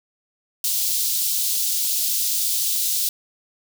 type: high-pass noise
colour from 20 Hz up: white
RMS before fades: -22 dBFS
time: 0.64-3.09 s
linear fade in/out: 2 ms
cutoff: 3600 Hz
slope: 24 dB/octave
effects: none